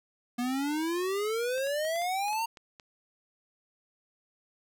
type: exponential sweep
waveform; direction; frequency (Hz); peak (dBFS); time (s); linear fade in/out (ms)
square; up; 238.9 to 932.3; -29; 0.38-2.46; 10
type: clicks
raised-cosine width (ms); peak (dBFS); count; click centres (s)
0.2; -31; 9; 1.58 / 1.671 / 1.85 / 1.96 / 2.019 / 2.283 / 2.331 / 2.572 / 2.798
effects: none